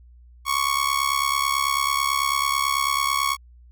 sawtooth tone with amplitude modulation, 1108.7 Hz, C#6, in tune, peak -13 dBFS, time 0.45-3.37 s, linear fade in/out 50 ms, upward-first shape sine, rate 69.1 Hz, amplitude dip 80%, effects added 60 Hz sine -46 dBFS peak until 3.71 s

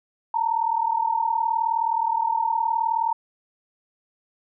sine tone pair together, 893.1 / 932.3 Hz, A5 / A#5, +26 / 0 cents, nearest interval minor second, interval 74 cents, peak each -23 dBFS, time 0.34-3.13 s, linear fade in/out 5 ms, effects none

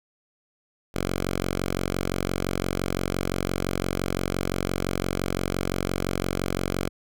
5% pulse tone, 45.83 Hz, F#1, 16 cents flat, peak -14 dBFS, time 0.94-6.89 s, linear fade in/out 10 ms, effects none

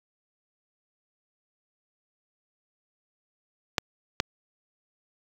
clicks, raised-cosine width 0.2 ms, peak -4 dBFS, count 2, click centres 3.782 / 4.201 s, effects high-pass 60 Hz 12 dB/octave + 7-bit

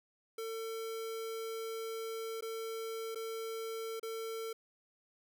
square tone with dropouts, 450 Hz, A4, 39 cents sharp, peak -39 dBFS, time 0.38-4.53 s, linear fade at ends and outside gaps 5 ms, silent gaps 2.409-2.423 / 3.148-3.156 / 3.997-4.029 s, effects none

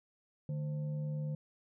sine tone with frequency modulation, 149.9 Hz, D3, 36 cents sharp, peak -34 dBFS, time 0.49-1.35 s, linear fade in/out 2 ms, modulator 369 Hz, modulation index 0.37, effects none

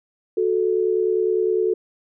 sine tone pair together, 367.3 / 437.2 Hz, F#4 / A4, -13 / -11 cents, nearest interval minor third, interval 302 cents, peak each -20 dBFS, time 0.37-1.74 s, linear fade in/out 5 ms, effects none

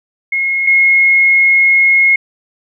sine tone pair in turn, 2160 / 2160 Hz, C#7 / C#7, -45 / -45 cents, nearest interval unison, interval 0 cents, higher neither, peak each -12 / -6 dBFS, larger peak second, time 0.32-0.67 / 0.67-2.16 s, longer second, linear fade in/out 5 ms, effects none

